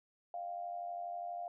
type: tone with amplitude modulation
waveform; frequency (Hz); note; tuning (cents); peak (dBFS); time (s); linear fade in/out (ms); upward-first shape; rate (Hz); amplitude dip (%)
sine; 698.5; F5; 0; -36; 0.34-1.48; 2; sine; 92.3; 60
effects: none